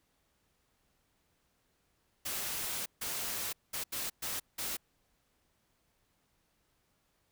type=noise bursts at uneven times; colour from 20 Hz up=white; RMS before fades=-37 dBFS; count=6; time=2.25-2.86 / 3.01-3.53 / 3.73-3.84 / 3.92-4.1 / 4.22-4.4 / 4.58-4.77 s; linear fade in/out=10 ms; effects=pink hiss -75 dBFS RMS until 7.31 s